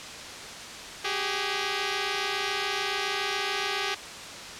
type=tone pair together; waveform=5% pulse; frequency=382.9 / 410 Hz; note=G4 / G#4; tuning=-41 / -22 cents; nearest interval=minor second; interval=119 cents; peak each=-19 / -18 dBFS; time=1.04-3.95 s; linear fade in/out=10 ms; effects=white hiss -39 dBFS RMS until 4.59 s + low-pass 6000 Hz 12 dB/octave

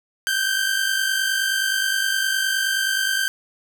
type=tone pair together; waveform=sawtooth; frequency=1537.4 / 1587 Hz; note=G6 / G6; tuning=-34 / +21 cents; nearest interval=minor second; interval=55 cents; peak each=-19 / -19 dBFS; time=0.27-3.28 s; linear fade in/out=0 ms; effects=none

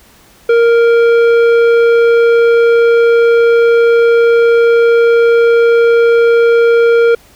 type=tone with tanh clipping; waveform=triangle; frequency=466.2 Hz; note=A#4; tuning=in tune; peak=-7 dBFS; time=0.49-7.15 s; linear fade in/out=5 ms; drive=15 dB; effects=pink hiss -44 dBFS RMS until 7.35 s

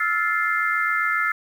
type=chord; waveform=sine; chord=F major seventh; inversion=third; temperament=just; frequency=1309.6 / 1396.9 / 1746.1 / 2095 Hz; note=E6 / F6 / A6 / C7; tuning=-12 / 0 / -14 / +2 cents; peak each=-25 dBFS; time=0-1.32 s; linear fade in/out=5 ms; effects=8-bit

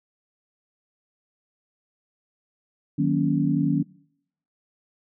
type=tone cluster; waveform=sine; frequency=155.1 / 185.4 / 237.9 / 280.5 Hz; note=D#3 / F#3 / A#3 / C#4; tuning=-5 / +4 / +35 / +21 cents; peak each=-24 / -26 / -27 / -23 dBFS; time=2.98-3.83 s; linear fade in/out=10 ms; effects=noise-tail reverb RT60 0.7 s tail -23 dB re dry

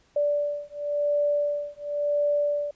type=beating tone pair; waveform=sine; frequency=583 / 583.94 Hz; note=D5 / D5; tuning=-13 / -10 cents; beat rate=0.94 Hz; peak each=-26 dBFS; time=0.16-2.71 s; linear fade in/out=5 ms; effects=pink hiss -63 dBFS RMS until 2.75 s + resampled to 16000 Hz

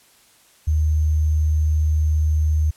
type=tone with sample-and-hold; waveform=sine; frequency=77.2 Hz; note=D#2; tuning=13 cents flat; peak=-15 dBFS; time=0.67-2.71 s; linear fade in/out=10 ms; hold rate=6300 Hz; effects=white hiss -54 dBFS RMS until 2.76 s + low-pass 12000 Hz 12 dB/octave

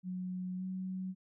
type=tone with pitch glide; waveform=sine; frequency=183.2 to 186.83 Hz; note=F#3 to F#3; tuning=-17 to +17 cents; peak=-36 dBFS; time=0.03-1.15 s; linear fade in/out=50 ms; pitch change=+34 cents; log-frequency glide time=0.57-0.63 s; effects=none

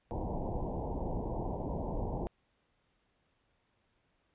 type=low-pass noise; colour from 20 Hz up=pink; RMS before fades=-36 dBFS; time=0.11-2.27 s; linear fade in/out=0 ms; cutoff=960 Hz; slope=96 dB/octave; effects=pink hiss -75 dBFS RMS until 4.34 s + resampled to 8000 Hz

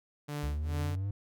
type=tone with tremolo; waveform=sawtooth; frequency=146.83 Hz; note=D3; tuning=in tune; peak=-30 dBFS; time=0.28-0.96 s; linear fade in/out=10 ms; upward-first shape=sine; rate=2.3 Hz; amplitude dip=95%
type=exponential sweep; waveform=triangle; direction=up; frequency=68 to 102.4 Hz; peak=-29 dBFS; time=0.43-1.11 s; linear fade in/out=5 ms
effects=none

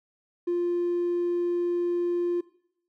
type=tone; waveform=triangle; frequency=349.2 Hz; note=F4; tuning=in tune; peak=-20 dBFS; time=0.47-2.41 s; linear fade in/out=10 ms; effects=noise-tail reverb RT60 0.7 s tail -22 dB re dry + tanh soft clip ceiling -20 dBFS

